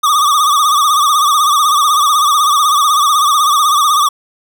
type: tone with vibrato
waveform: square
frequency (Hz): 1184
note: D6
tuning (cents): +14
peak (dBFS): -9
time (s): 0.03-4.09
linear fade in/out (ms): 10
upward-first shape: sine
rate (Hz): 16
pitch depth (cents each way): 95
effects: none